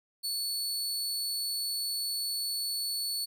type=tone; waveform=sawtooth; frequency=4435 Hz; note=C#8; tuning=in tune; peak=-28 dBFS; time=0.23-3.26 s; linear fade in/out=20 ms; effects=none